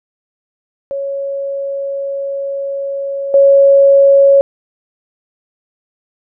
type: tone with level steps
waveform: sine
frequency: 554 Hz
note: C#5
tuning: 1 cent flat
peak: -17 / -4 dBFS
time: 0.91-4.41 s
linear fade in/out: 0 ms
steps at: 3.34 s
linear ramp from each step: 2 ms
effects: none